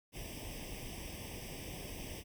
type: noise with comb filter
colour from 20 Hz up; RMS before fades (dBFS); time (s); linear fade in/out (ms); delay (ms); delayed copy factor
pink; -45; 0.12-2.24; 50; 0.36; +1
effects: none